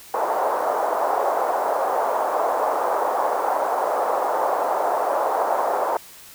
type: band-pass noise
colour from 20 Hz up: pink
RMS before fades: -22 dBFS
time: 0.14-5.97 s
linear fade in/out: 2 ms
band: 560 to 1000 Hz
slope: 24 dB/octave
effects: white hiss -44 dBFS RMS until 6.34 s